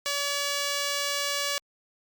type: tone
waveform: 5% pulse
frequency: 570 Hz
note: C#5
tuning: 48 cents sharp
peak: -15 dBFS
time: 0.06-1.58 s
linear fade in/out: 0 ms
effects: Opus 48 kbps